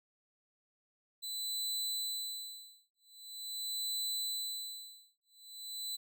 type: tone with tremolo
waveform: sawtooth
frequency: 4000 Hz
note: B7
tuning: 21 cents sharp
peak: -31 dBFS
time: 1.22-5.97 s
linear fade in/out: 20 ms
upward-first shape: sine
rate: 0.44 Hz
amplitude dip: 100%
effects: none